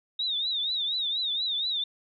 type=tone with vibrato; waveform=sine; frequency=3729 Hz; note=A#7; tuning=in tune; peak=-26 dBFS; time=0.19-1.84 s; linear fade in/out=5 ms; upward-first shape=triangle; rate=4.2 Hz; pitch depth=140 cents each way; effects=none

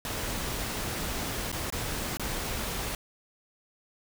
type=noise with dropouts; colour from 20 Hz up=pink; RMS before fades=-33 dBFS; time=0.05-2.95 s; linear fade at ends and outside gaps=1 ms; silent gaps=1.517-1.526 / 1.702-1.724 / 2.171-2.196 s; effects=none

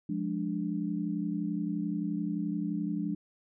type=chord; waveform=sine; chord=D diminished; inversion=first; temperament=equal with one note detuned; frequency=176.13 / 207.7 / 293.7 Hz; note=F3 / Ab3 / D4; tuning=+15 / 0 / 0 cents; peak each=-34 dBFS; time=0.09-3.15 s; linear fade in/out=5 ms; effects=none

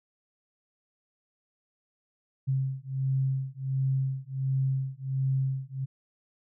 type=beating tone pair; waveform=sine; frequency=132.9 / 134.3 Hz; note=C3 / C3; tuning=+27 / +46 cents; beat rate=1.4 Hz; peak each=-29 dBFS; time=2.47-5.86 s; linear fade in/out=20 ms; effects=none

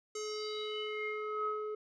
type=tone with low-pass filter sweep; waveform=square; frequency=426.3 Hz; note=G#4; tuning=45 cents sharp; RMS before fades=-38 dBFS; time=0.15-1.75 s; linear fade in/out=5 ms; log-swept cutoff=6900 to 880 Hz; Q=6; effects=none

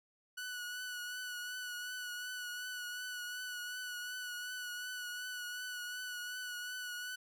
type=tone with vibrato; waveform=sawtooth; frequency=1476 Hz; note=F#6; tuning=5 cents flat; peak=-37 dBFS; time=0.37-7.16 s; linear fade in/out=10 ms; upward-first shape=triangle; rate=2.7 Hz; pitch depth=32 cents each way; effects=none

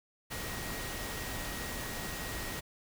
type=tone in noise; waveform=sine; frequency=1891 Hz; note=A#6; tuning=24 cents sharp; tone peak=-46 dBFS; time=0.3-2.61 s; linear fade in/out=20 ms; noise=pink; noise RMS=-39 dBFS; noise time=0.3-2.61 s; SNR=-10 dB; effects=none

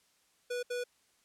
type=tone bursts at uneven times; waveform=square; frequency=489.6 Hz; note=B4; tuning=15 cents flat; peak=-34 dBFS; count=2; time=0.5-0.63 / 0.7-0.84 s; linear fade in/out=10 ms; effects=white hiss -70 dBFS RMS until 1.24 s + low-pass 10000 Hz 12 dB/octave

